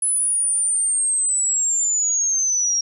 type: linear sweep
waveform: sine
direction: down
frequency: 10150 to 5588 Hz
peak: -17 dBFS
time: 0.02-2.81 s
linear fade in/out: 5 ms
effects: none